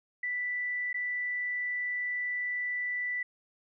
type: tone with dropouts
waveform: sine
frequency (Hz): 1975.5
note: B6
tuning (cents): 0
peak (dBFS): -30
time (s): 0.23-3.23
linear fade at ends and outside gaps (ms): 5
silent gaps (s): 0.93-0.942
effects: none